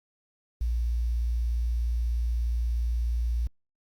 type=tone with quantisation; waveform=sine; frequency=58.4 Hz; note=A#1; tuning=4 cents sharp; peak=-24 dBFS; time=0.61-3.47 s; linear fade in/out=0 ms; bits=9; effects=Opus 48 kbps